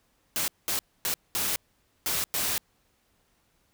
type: noise bursts at uneven times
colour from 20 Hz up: white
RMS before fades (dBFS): -28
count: 6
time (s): 0.36-0.48 / 0.68-0.79 / 1.05-1.14 / 1.35-1.56 / 2.06-2.24 / 2.34-2.58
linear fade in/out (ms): 0
effects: pink hiss -69 dBFS RMS until 3.73 s